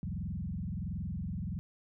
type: tone with frequency modulation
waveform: sine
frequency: 130.81 Hz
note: C3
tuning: in tune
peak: -34 dBFS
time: 0.03-1.59 s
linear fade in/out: 0 ms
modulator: 21.4 Hz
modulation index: 3.2
effects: none